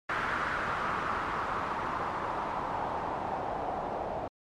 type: noise with low-pass filter sweep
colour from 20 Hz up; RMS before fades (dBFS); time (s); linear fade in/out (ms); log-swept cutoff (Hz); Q
white; -33; 0.09-4.28; 5; 1500 to 710; 2.8
effects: MP3 64 kbps